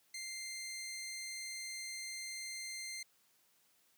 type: tone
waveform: 15% pulse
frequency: 2093 Hz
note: C7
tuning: in tune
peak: -36 dBFS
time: 0.14-3.03 s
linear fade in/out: 5 ms
effects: white hiss -72 dBFS RMS until 3.97 s + high-pass 100 Hz 12 dB/octave